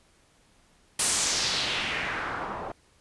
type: noise with low-pass filter sweep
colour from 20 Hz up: white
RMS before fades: -29 dBFS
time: 0.99-2.72 s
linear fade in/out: 5 ms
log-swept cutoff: 10000 to 740 Hz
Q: 2.1
effects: pink hiss -62 dBFS RMS until 3 s + resampled to 24000 Hz